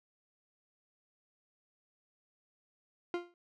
40% pulse tone with exponential decay, 349.2 Hz, F4, in tune, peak -29 dBFS, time 3.14-3.34 s, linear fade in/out 1 ms, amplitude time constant 42 ms, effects low-pass 3000 Hz 12 dB/octave

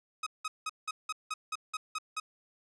sawtooth tone bursts, 1265 Hz, D#6, 28 cents sharp, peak -29 dBFS, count 10, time 0.23-2.2 s, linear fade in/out 5 ms, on 35 ms, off 180 ms, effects resampled to 22050 Hz

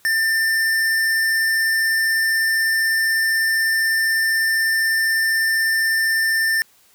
square tone, 1792 Hz, A6, 31 cents sharp, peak -17 dBFS, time 0.05-6.62 s, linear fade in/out 0 ms, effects white hiss -55 dBFS RMS until 6.94 s

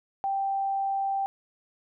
sine tone, 784 Hz, G5, in tune, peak -25 dBFS, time 0.24-1.26 s, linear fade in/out 0 ms, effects none

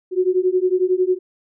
sine beating tone pair, 362.4 / 373.4 Hz, F#4 / F#4, -36 / +16 cents, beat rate 11 Hz, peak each -18 dBFS, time 0.11-1.19 s, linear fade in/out 50 ms, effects none

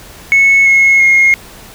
sine tone with pitch steps, 2200 / 2173 / 2147 Hz, C#7 / C#7 / C7, -14 / -35 / +44 cents, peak -3 dBFS, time 0.32-1.34 s, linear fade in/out 0 ms, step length 340 ms, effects tanh soft clip ceiling -2 dBFS + pink hiss -35 dBFS RMS until 1.74 s

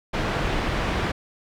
pink low-pass noise, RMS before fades -25 dBFS, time 0.13-1.12 s, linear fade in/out 10 ms, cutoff 2800 Hz, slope 12 dB/octave, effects none

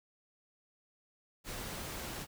pink noise, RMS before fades -42 dBFS, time 1.44-2.27 s, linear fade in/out 50 ms, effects none

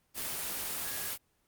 sine tone in noise, 1661.2 Hz, G#6, in tune, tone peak -47 dBFS, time 0.81-1.12 s, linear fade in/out 50 ms, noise white, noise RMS -36 dBFS, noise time 0.14-1.18 s, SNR -14 dB, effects pink hiss -73 dBFS RMS until 1.47 s + Opus 24 kbps

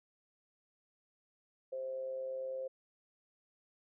sine tone with amplitude modulation, 525 Hz, C5, 6 cents sharp, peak -35 dBFS, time 1.72-2.68 s, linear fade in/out 10 ms, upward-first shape sine, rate 129 Hz, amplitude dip 45%, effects none

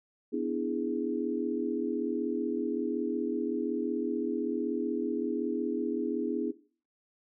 sine chord, E dominant seventh, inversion second, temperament equal with one note detuned, 248.4 / 293.7 / 329.6 / 415.3 Hz, B3 / D4 / E4 / G#4, +10 / 0 / 0 / 0 cents, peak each -34 dBFS, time 0.32-6.52 s, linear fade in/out 20 ms, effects noise-tail reverb RT60 0.4 s tail -17 dB re dry

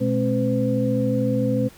sine tone cluster, 122.8 / 213.8 / 267.3 / 508 Hz, B2 / A3 / C4 / B4, -9 / -49 / +37 / +49 cents, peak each -24 dBFS, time 0-1.69 s, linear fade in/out 20 ms, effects pink hiss -49 dBFS RMS until 1.77 s

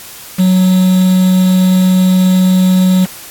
triangle tone with quantisation, 185 Hz, F#3, in tune, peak -4 dBFS, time 0.38-3.06 s, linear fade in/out 20 ms, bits 4, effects white hiss -31 dBFS RMS until 3.3 s + AAC 64 kbps

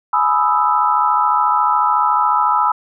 sine chord, E major seventh, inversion first, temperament equal with one note detuned, 842.7 / 987.8 / 1244.5 / 1318.5 Hz, G#5 / B5 / D#6 / E6, +25 / 0 / 0 / 0 cents, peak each -19 / -16 / -20 / -17 dBFS, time 0.13-2.72 s, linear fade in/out 5 ms, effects none

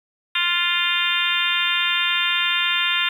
harmonic tone with a mistuned harmonic, 349.2 Hz, F4, in tune, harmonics 3 / 4 / 5 / 6 / 7 / 8 / 9 / 10, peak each -30 / -27 / -27 / -28 / -26 / -25 / -27 / -24 dBFS, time 0.35-3.09 s, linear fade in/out 5 ms, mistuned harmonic 10, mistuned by +51 cents, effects 8-bit

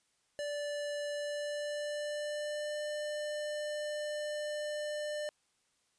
square tone with pitch glide, 584 to 597.7 Hz, D5 to D5, -10 to +30 cents, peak -36 dBFS, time 0.39-5.29 s, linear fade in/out 0 ms, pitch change +40 cents, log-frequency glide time 1.11-2.79 s, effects white hiss -75 dBFS RMS until 5.98 s + resampled to 22050 Hz

